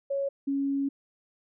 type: tone pair in turn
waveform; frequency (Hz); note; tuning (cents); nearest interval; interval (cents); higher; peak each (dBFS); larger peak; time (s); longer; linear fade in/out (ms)
sine; 554 / 277; C#5 / C#4; -1 / -1; octave; 1200; first; -26 / -25; second; 0.1-0.29 / 0.47-0.89; second; 10
effects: none